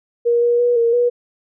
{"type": "tone with pitch steps", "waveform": "sine", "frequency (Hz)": [473.6, 477.4, 483.9, 465.3, 484.1], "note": ["A#4", "A#4", "B4", "A#4", "B4"], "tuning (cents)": [27, 41, -35, -3, -35], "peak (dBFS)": -12, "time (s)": [0.25, 1.1], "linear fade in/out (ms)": 20, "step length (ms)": 170, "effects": []}